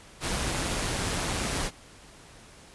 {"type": "noise with amplitude modulation", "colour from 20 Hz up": "pink", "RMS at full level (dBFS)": -28, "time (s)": [0.2, 1.71], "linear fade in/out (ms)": 50, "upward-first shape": "sine", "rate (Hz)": 185, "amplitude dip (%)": 35, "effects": ["pink hiss -51 dBFS RMS until 2.74 s", "resampled to 24000 Hz"]}